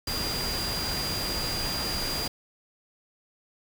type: tone in noise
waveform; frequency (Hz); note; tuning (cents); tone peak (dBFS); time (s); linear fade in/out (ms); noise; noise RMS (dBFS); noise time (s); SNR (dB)
sine; 4800; D8; +37; -31; 0.07-2.28; 5; pink; -32; 0.07-2.28; -2
effects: none